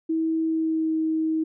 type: tone with pitch glide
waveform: sine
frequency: 322.6 to 317.8 Hz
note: E4 to D#4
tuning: -37 to +37 cents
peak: -21 dBFS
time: 0.09-1.44 s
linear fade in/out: 10 ms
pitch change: -26 cents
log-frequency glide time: 0.42-0.96 s
effects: none